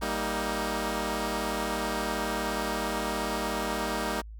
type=chord; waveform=10% pulse; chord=Eb major; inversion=first; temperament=equal with one note detuned; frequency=196 / 233.1 / 313.5 Hz; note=G3 / Bb3 / Eb4; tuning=0 / 0 / +13 cents; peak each=-25 dBFS; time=0.01-4.22 s; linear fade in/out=20 ms; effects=added 54 Hz sine -40 dBFS peak until 4.39 s